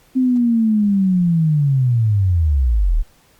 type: linear sweep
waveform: sine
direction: down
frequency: 261.6 to 33 Hz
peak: -12 dBFS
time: 0.15-3.03 s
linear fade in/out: 20 ms
effects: pink hiss -54 dBFS RMS until 3.39 s + Opus 48 kbps